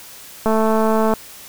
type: click train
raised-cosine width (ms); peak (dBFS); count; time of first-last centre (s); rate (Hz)
1; -5; 150; 0.46-1.137; 220
effects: white hiss -39 dBFS RMS until 1.48 s